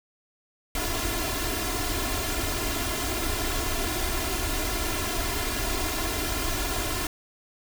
pink noise with comb filter, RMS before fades -28 dBFS, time 0.75-7.07 s, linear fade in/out 2 ms, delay 2.9 ms, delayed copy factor +1, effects none

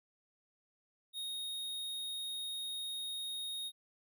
square tone, 3729 Hz, A#7, in tune, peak -39 dBFS, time 1.13-3.72 s, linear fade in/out 50 ms, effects none

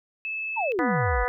sine tone, 2612 Hz, E7, 17 cents flat, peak -28 dBFS, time 0.25-0.72 s, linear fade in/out 0 ms
sine exponential sweep, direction down, 978 to 43.71 Hz, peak -24 dBFS, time 0.56-1.25 s, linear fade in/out 20 ms
harmonic tone, 246.9 Hz, B3, in tune, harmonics 2 / 3 / 4 / 5 / 6 / 7 / 8, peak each -28 / -30 / -31 / -32 / -33 / -33 / -34 dBFS, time 0.79-1.28 s, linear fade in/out 0 ms
effects none

